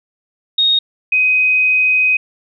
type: tone pair in turn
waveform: sine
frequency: 3729 / 2513 Hz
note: A#7 / D#7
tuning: 0 / +17 cents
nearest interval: perfect fifth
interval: 683 cents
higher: first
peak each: -10 dBFS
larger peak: neither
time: 0.58-0.79 / 1.12-2.17 s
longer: second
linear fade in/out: 5 ms
effects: none